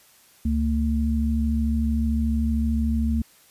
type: tone pair together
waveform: sine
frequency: 70.9 / 226.1 Hz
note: C#2 / A3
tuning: +40 / +47 cents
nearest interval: octave + minor sixth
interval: 2007 cents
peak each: -22 / -23 dBFS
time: 0.45-3.22 s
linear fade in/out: 5 ms
effects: white hiss -55 dBFS RMS until 3.5 s + resampled to 32000 Hz